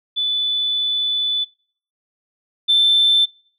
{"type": "tone pair in turn", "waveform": "sine", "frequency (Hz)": [3485, 3542], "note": ["A7", "A7"], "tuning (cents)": [-17, 11], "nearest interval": "unison", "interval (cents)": 28, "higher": "second", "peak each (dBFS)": [-17, -10], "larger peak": "second", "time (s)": [[0.16, 1.45], [2.68, 3.26]], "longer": "first", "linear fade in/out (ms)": 20, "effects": ["noise-tail reverb RT60 0.5 s tail -24 dB re dry", "tanh soft clip ceiling -7 dBFS"]}